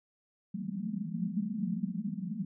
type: band-pass noise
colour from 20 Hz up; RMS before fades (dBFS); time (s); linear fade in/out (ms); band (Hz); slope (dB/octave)
pink; -35; 0.54-2.45; 5; 170 to 230; 96
effects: none